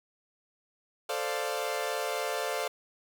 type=chord; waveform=sawtooth; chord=D minor seventh; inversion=second; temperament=equal; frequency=440 / 523.3 / 587.3 / 698.5 Hz; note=A4 / C5 / D5 / F5; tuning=0 / 0 / 0 / 0 cents; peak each=-32 dBFS; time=1.09-2.68 s; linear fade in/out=5 ms; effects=none